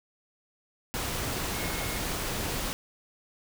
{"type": "tone in noise", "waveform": "sine", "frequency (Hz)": 2168, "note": "C#7", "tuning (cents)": -39, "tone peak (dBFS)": -41, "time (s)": [1.54, 1.98], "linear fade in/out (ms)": 0, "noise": "pink", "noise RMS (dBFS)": -32, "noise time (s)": [0.94, 2.73], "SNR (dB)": -12, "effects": []}